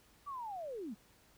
sine linear sweep, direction down, 1175 to 184 Hz, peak -40 dBFS, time 0.26-0.95 s, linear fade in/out 20 ms, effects pink hiss -66 dBFS RMS until 1.37 s

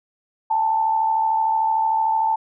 sine tone pair together, 812 / 885.3 Hz, G#5 / A5, -39 / +10 cents, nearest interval minor second, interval 149 cents, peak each -27 / -17 dBFS, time 0.5-2.36 s, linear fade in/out 10 ms, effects none

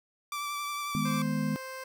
sawtooth tone with vibrato, 1166 Hz, D6, 13 cents flat, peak -29 dBFS, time 0.32-1.22 s, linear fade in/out 2 ms, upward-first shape triangle, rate 11 Hz, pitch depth 22 cents each way
sine chord, G# minor, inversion second, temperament equal, 155.56 / 207.7 / 246.9 Hz, D#3 / G#3 / B3, 0 / 0 / 0 cents, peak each -32 / -31 / -32 dBFS, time 0.95-1.56 s, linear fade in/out 0 ms
15% pulse tone, 523.3 Hz, C5, in tune, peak -32 dBFS, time 1.05-1.84 s, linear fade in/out 5 ms
effects none

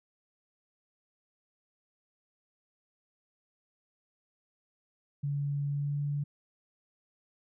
sine tone with pitch glide, 142.7 to 144.36 Hz, D3 to D3, -49 to -29 cents, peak -29 dBFS, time 5.23-6.24 s, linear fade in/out 10 ms, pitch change +20 cents, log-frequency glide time 5.68-5.99 s, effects none

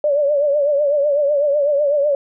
sine tone with vibrato, 578 Hz, D5, 28 cents flat, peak -13 dBFS, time 0.04-2.15 s, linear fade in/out 2 ms, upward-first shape triangle, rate 8 Hz, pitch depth 91 cents each way, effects none

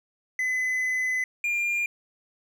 triangle tone pair in turn, 2019 / 2401 Hz, B6 / D7, +38 / +38 cents, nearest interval minor third, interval 300 cents, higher second, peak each -22 dBFS, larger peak neither, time 0.39-1.24 / 1.44-1.86 s, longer first, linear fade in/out 2 ms, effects none

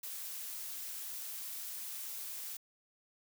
blue noise, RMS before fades -43 dBFS, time 0.03-2.57 s, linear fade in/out 5 ms, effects none

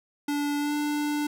square tone with pitch glide, 290 to 295.2 Hz, D4 to D4, -22 to +9 cents, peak -26 dBFS, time 0.28-1.27 s, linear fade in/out 5 ms, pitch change +31 cents, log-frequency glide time 0.58-0.74 s, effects none

